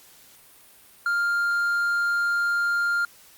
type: tone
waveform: triangle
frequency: 1400 Hz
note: F6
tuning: 4 cents sharp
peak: -19 dBFS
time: 1.06-3.05 s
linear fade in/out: 2 ms
effects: white hiss -52 dBFS RMS until 3.37 s + Opus 48 kbps